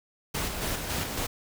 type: noise with tremolo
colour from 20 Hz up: pink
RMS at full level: -30 dBFS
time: 0.34-1.27 s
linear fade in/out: 10 ms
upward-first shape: square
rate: 3.6 Hz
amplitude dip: 40%
effects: none